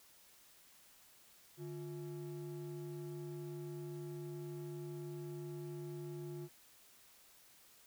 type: ring-modulated tone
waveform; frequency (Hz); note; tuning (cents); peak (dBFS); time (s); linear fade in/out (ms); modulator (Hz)
triangle; 249.9; B3; +21; -38; 1.57-6.49; 50; 102
effects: white hiss -64 dBFS RMS until 7.86 s